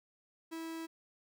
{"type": "tone", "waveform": "45% pulse", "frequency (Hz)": 326.5, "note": "E4", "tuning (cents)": -17, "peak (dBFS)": -40, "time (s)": [0.51, 0.87], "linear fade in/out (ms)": 20, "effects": []}